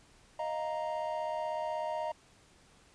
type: chord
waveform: triangle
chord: Eb suspended second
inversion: none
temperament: equal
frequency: 622.3 / 698.5 / 932.3 Hz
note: Eb5 / F5 / Bb5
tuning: 0 / 0 / 0 cents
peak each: -34 / -38 / -35 dBFS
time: 0.39-2.12 s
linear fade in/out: 5 ms
effects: pink hiss -62 dBFS RMS until 2.94 s + resampled to 22050 Hz

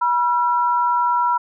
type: tone pair together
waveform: sine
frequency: 970 / 1355.2 Hz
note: B5 / E6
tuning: -31 / +48 cents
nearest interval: tritone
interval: 579 cents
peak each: -16 / -22 dBFS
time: 0.01-1.38 s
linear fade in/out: 10 ms
effects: none

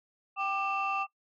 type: tone cluster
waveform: sine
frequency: 781 / 1190 / 2684 Hz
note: G5 / D6 / E7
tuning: -7 / +22 / +31 cents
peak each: -32 / -30 / -34 dBFS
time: 0.36-1.07 s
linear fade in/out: 50 ms
effects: noise-tail reverb RT60 0.1 s tail -23 dB re dry + tanh soft clip ceiling -22 dBFS

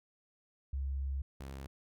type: tone pair in turn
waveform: sine / sawtooth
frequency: 68 / 67.61 Hz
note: C#2 / C#2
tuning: -33 / -43 cents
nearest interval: unison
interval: 10 cents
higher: first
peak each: -33 / -39 dBFS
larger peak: first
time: 0.73-1.22 / 1.4-1.67 s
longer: first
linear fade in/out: 5 ms
effects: none

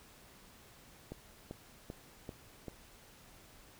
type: click train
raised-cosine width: 2 ms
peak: -29 dBFS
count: 5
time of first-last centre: 1.12-2.683 s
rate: 2.56 Hz
effects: pink hiss -59 dBFS RMS until 3.79 s

